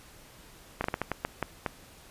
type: slowing click train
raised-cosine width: 0.5 ms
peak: -13 dBFS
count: 9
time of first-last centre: 0.81-1.662 s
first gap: 32 ms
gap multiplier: 1.33
effects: pink hiss -53 dBFS RMS until 2.1 s + resampled to 32000 Hz